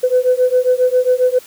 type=beating tone pair; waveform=sine; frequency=500 / 507.4 Hz; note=B4 / B4; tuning=+21 / +47 cents; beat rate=7.4 Hz; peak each=-13 dBFS; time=0.03-1.39 s; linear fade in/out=10 ms; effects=tanh soft clip ceiling -4 dBFS + white hiss -41 dBFS RMS until 1.46 s